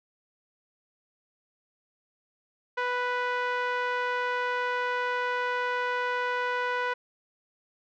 5% pulse tone with low-pass filter, 493.9 Hz, B4, in tune, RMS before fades -29 dBFS, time 2.77-6.94 s, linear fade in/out 10 ms, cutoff 1400 Hz, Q 1.3, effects none

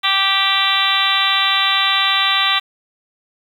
harmonic tone, 390.5 Hz, G4, 7 cents flat, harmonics 2 / 3 / 4 / 5 / 6 / 7 / 8 / 9 / 10, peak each -26 / -20 / -26 / -22 / -24 / -24 / -23 / -20 / -20 dBFS, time 0.03-2.6 s, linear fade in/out 20 ms, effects 7-bit

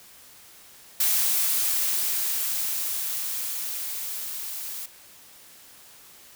blue noise with level ramp, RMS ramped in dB -22 to -35 dBFS, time 1-4.86 s, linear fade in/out 5 ms, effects white hiss -50 dBFS RMS until 6.35 s

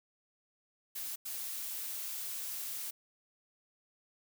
blue noise bursts at uneven times, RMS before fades -40 dBFS, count 2, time 0.95-1.16 / 1.25-2.91 s, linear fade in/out 10 ms, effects none

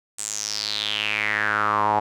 sawtooth tone with band-pass filter sweep, 105.5 Hz, G#2, 28 cents sharp, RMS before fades -24 dBFS, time 0.18-2 s, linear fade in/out 10 ms, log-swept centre 8200 to 820 Hz, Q 5.8, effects none

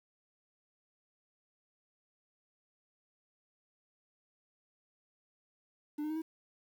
triangle tone with pitch steps, 297.4 / 305.1 / 312.9 / 321 Hz, D4 / D#4 / D#4 / E4, +22 / -34 / +10 / -46 cents, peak -32 dBFS, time 5.98-6.22 s, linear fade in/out 10 ms, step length 60 ms, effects 10-bit

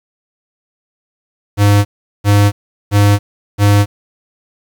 square tone bursts, 102.1 Hz, G#2, 29 cents flat, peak -7 dBFS, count 4, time 1.57-3.86 s, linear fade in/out 50 ms, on 280 ms, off 390 ms, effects 7-bit

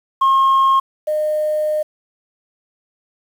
sine tone pair in turn, 1075 / 610.3 Hz, C6 / D#5, +47 / -34 cents, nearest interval minor seventh, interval 981 cents, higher first, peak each -8 / -15 dBFS, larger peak first, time 0.21-0.8 / 1.07-1.83 s, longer second, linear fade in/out 10 ms, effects tanh soft clip ceiling -9 dBFS + 7-bit

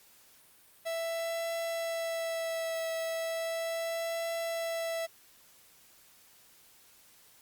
45% pulse tone with vibrato, 660 Hz, E5, 2 cents sharp, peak -32 dBFS, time 0.85-5.07 s, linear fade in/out 20 ms, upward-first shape triangle, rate 0.36 Hz, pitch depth 19 cents each way, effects white hiss -60 dBFS RMS until 7.41 s + Opus 48 kbps

